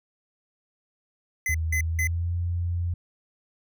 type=tone bursts; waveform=square; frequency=2035 Hz; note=C7; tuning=49 cents flat; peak=-25 dBFS; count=3; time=1.46-2.072 s; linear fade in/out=2 ms; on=84 ms; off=180 ms
type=tone with pitch glide; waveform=sine; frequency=80.5 to 86.78 Hz; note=E2 to F2; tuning=-41 to -10 cents; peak=-24 dBFS; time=1.49-2.94 s; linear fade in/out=5 ms; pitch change=+131 cents; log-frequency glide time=1.77-2.34 s
effects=none